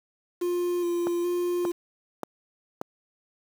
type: tone with vibrato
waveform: triangle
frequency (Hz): 349.2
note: F4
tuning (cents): 0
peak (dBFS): -22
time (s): 0.41-1.72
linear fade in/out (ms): 10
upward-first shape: square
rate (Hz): 1.2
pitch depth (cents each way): 16
type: click train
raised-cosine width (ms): 1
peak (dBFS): -15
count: 4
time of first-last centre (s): 1.07-2.814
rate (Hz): 1.72
effects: high-pass 200 Hz 12 dB/octave + 7-bit